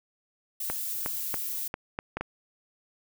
violet noise, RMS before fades -33 dBFS, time 0.6-1.68 s, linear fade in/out 5 ms
clicks, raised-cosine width 0.5 ms, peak -16 dBFS, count 7, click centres 0.7 / 1.061 / 1.342 / 1.741 / 1.989 / 2.17 / 2.21 s
effects none

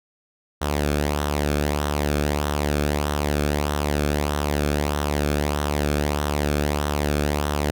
sawtooth tone with flanger, 73.42 Hz, D2, in tune, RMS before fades -23 dBFS, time 0.61-7.71 s, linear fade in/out 10 ms, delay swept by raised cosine 0.42 to 1.04 ms, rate 1.6 Hz, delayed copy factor -0.55, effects none

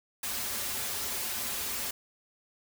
white noise with comb filter, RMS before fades -34 dBFS, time 0.23-1.91 s, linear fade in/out 5 ms, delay 6.3 ms, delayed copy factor -0.95, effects none

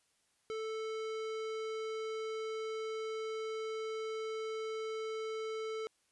sine tone with hard clipping, 440 Hz, A4, in tune, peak -39 dBFS, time 0.5-5.87 s, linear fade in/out 0 ms, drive 18 dB, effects white hiss -75 dBFS RMS until 6.11 s + resampled to 24000 Hz

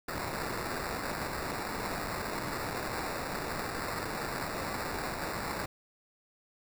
blue noise with sample-and-hold, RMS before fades -36 dBFS, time 0.08-5.66 s, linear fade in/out 5 ms, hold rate 3150 Hz, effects none

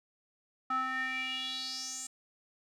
square tone with band-pass filter sweep, 260 Hz, C4, 11 cents flat, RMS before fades -36 dBFS, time 0.7-2.07 s, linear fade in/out 5 ms, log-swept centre 1200 to 7800 Hz, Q 5.6, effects none

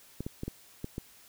clicks, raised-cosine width 3 ms, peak -22 dBFS, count 6, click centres 0.206 / 0.265 / 0.434 / 0.48 / 0.844 / 0.981 s, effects white hiss -57 dBFS RMS until 1.28 s

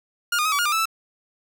sawtooth tone with pitch steps, 1418 / 1222 / 1271 / 1143 / 1426 / 1200 / 1312 / 1320 Hz, F6 / D#6 / D#6 / D6 / F6 / D6 / E6 / E6, +26 / -32 / +36 / -47 / +36 / +37 / -9 / +2 cents, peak -16 dBFS, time 0.32-0.856 s, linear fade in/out 5 ms, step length 67 ms, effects none

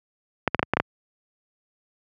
clicks, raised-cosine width 0.5 ms, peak -4 dBFS, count 7, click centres 0.477 / 0.547 / 0.594 / 0.629 / 0.736 / 0.77 / 0.8 s, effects high-pass 80 Hz 12 dB/octave

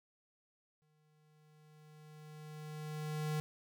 square tone with exponential growth, 152.9 Hz, D#3, 30 cents flat, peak -34 dBFS, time 0.82-3.4 s, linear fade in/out 0 ms, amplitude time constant 560 ms, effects none

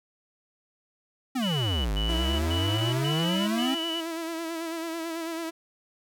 square exponential two-way sweep, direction down then up, 273.4 to 48.7 to 273.4 Hz, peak -26 dBFS, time 1.35-3.75 s, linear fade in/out 10 ms, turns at 1.93 s
sine tone bursts, 2960 Hz, F#7, in tune, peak -30 dBFS, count 5, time 1.42-4.01 s, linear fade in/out 10 ms, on 430 ms, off 110 ms
sawtooth tone with vibrato, 329.6 Hz, E4, in tune, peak -27 dBFS, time 2.08-5.51 s, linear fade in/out 20 ms, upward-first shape sine, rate 9.1 Hz, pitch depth 43 cents each way
effects none

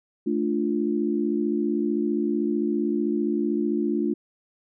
sine chord, D minor, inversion second, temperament equal, 220 / 293.7 / 349.2 Hz, A3 / D4 / F4, 0 / 0 / 0 cents, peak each -26 dBFS, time 0.26-4.14 s, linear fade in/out 10 ms, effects none

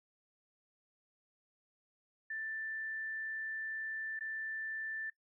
sine tone with dropouts, 1769 Hz, A6, 9 cents sharp, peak -38 dBFS, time 2.3-5.1 s, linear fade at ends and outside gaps 5 ms, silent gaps 4.192-4.207 s, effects noise-tail reverb RT60 0.1 s tail -20 dB re dry

